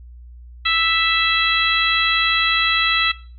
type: harmonic tone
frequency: 659.3 Hz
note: E5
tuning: in tune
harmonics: 2 / 3 / 4 / 5 / 6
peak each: -22 / -22 / -22 / -22 / -22 dBFS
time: 0.65-3.12 s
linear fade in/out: 10 ms
effects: noise-tail reverb RT60 0.4 s tail -18 dB re dry + added 60 Hz sine -37 dBFS peak until 3.38 s